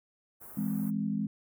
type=band-stop noise; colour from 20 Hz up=white; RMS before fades=-48 dBFS; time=0.4-0.91 s; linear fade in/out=20 ms; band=1400 to 11000 Hz; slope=24 dB/octave
type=chord; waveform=sine; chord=E augmented; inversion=none; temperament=equal with one note detuned; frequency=164.81 / 207.7 / 260.4 Hz; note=E3 / G#3 / B#3; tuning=0 / 0 / -8 cents; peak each=-36 / -30 / -36 dBFS; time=0.57-1.27 s; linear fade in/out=5 ms
effects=none